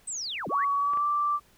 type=linear two-way sweep; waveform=sine; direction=down then up; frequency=8372 to 125.9 to 2177 Hz; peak=-31 dBFS; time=0.07-0.65 s; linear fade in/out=10 ms; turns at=0.48 s
type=tone with pitch glide; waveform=sine; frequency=1128 to 1172.5 Hz; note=C#6 to D6; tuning=+30 to -3 cents; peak=-23 dBFS; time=0.49-1.4 s; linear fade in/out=50 ms; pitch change=+67 cents; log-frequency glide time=0.77-1.05 s
type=clicks; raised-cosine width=0.5 ms; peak=-27 dBFS; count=2; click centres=0.935 / 0.973 s
effects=pink hiss -61 dBFS RMS until 1.57 s